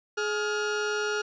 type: tone pair together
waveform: 40% pulse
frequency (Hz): 421.1 / 1414.6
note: G#4 / F6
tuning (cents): +24 / +22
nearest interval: octave + major sixth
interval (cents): 2098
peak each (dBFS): -28 / -29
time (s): 0.17-1.22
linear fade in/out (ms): 10
effects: resampled to 16000 Hz